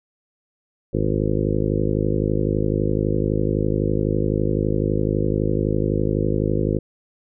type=harmonic tone with a mistuned harmonic; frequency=51.91 Hz; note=G#1; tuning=in tune; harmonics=1 / 2 / 3 / 4 / 5 / 6 / 7 / 8 / 9 / 10; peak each=-28 / -25 / -25 / -28 / -29 / -27 / -26 / -31 / -28 / -31 dBFS; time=0.93-6.79 s; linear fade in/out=10 ms; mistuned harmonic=1; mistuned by=-100 cents; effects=none